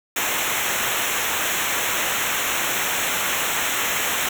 pink noise with comb filter, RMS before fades -23 dBFS, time 0.16-4.29 s, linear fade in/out 5 ms, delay 0.21 ms, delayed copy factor -0.95, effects none

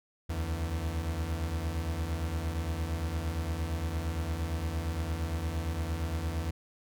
40% pulse beating tone pair, 73.42 / 82.12 Hz, D2 / E2, 0 / -6 cents, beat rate 8.7 Hz, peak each -36 / -31 dBFS, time 0.29-6.51 s, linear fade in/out 10 ms, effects none

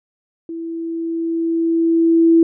sine tone with level ramp, 330.8 Hz, E4, 6 cents sharp, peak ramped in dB -25 to -7 dBFS, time 0.49-2.43 s, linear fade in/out 2 ms, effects none

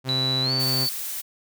sawtooth tone, 130.81 Hz, C3, in tune, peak -22 dBFS, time 0.04-0.88 s, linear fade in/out 50 ms
sine tone with pitch glide, 3951 to 4512 Hz, B7 to C#8, 0 to +30 cents, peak -22 dBFS, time 0.09-0.89 s, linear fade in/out 0 ms, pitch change +230 cents, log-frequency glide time 0.42-0.52 s
blue noise, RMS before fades -31 dBFS, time 0.59-1.22 s, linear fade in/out 20 ms
effects none

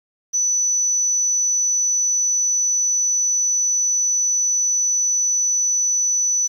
sine tone, 5970 Hz, F#8, 15 cents sharp, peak -16 dBFS, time 0.33-6.48 s, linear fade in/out 20 ms, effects 8-bit

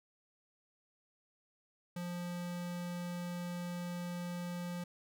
square tone, 175.6 Hz, F3, 10 cents sharp, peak -39 dBFS, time 1.96-4.84 s, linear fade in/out 5 ms, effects none

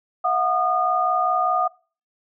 sine tone cluster, 665 / 730 / 1222 Hz, E5 / F#5 / D#6, +15 / -24 / -32 cents, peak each -27 / -21 / -21 dBFS, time 0.24-1.68 s, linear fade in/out 10 ms, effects noise-tail reverb RT60 0.4 s tail -25 dB re dry

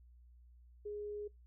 sine tone, 415.3 Hz, G#4, in tune, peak -40 dBFS, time 0.85-1.28 s, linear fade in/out 10 ms, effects noise-tail reverb RT60 0.2 s tail -25 dB re dry + added 60 Hz sine -58 dBFS peak until 1.46 s

